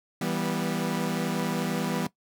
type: chord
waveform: sawtooth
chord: E minor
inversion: none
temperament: equal with one note detuned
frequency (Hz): 164.81 / 196 / 244.5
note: E3 / G3 / B3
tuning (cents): 0 / 0 / -17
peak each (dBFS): -27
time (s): 0.21-2.07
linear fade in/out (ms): 5
effects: noise-tail reverb RT60 0.1 s tail -18 dB re dry